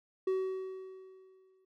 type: tone with exponential decay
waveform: triangle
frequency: 377.7 Hz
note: F#4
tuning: 36 cents sharp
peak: -25 dBFS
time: 0.27-1.65 s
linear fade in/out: 5 ms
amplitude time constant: 300 ms
effects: none